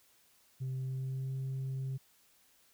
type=tone with pitch glide; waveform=sine; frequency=130.81 to 133.02 Hz; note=C3 to C3; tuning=0 to +29 cents; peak=-32 dBFS; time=0.6-1.98 s; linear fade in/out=20 ms; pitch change=+29 cents; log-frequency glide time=0.82-1.32 s; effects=tanh soft clip ceiling -33 dBFS + white hiss -67 dBFS RMS until 2.73 s